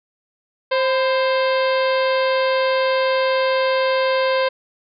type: harmonic tone with a mistuned harmonic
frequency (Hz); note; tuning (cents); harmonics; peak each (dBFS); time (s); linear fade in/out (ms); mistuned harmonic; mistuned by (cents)
527; C5; +12; 1 / 2 / 3 / 4 / 5 / 6 / 7 / 8 / 9; -17 / -23 / -27 / -29 / -31 / -33 / -34 / -35 / -36; 0.71-4.49; 10; 2; -60
effects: none